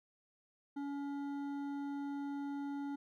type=tone with hard clipping; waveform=triangle; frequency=282.6 Hz; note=C#4; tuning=34 cents sharp; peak=-40 dBFS; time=0.76-2.96 s; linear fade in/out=10 ms; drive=13 dB; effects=none